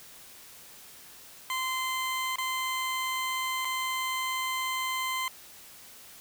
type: tone with dropouts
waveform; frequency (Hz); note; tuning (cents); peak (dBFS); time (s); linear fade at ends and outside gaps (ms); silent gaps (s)
20% pulse; 1037; C6; -16; -24; 1.5-5.28; 1; 2.358-2.384 / 3.648-3.652
effects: white hiss -50 dBFS RMS until 6.2 s